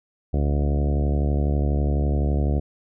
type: harmonic tone with a mistuned harmonic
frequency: 72 Hz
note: D2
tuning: 34 cents flat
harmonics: 1 / 2 / 3 / 4 / 5 / 6 / 7 / 8 / 9 / 10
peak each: -20 / -26 / -30 / -32 / -34 / -36 / -37 / -38 / -39 / -40 dBFS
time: 0.33-2.6 s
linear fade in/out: 10 ms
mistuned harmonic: 1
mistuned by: -21 cents
effects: none